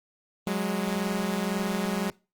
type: tone pair together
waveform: sawtooth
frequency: 185 / 206.9 Hz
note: F#3 / G#3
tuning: 0 / -6 cents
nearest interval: major second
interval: 194 cents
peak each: -25 dBFS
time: 0.47-2.1 s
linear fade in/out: 0 ms
effects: noise-tail reverb RT60 0.3 s tail -23 dB re dry + Opus 32 kbps